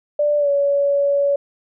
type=tone with pitch glide; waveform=sine; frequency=589 to 565.3 Hz; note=D5 to C#5; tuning=+5 to +34 cents; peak=-14 dBFS; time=0.19-1.36 s; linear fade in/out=5 ms; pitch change=-71 cents; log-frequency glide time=0.38-0.49 s; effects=none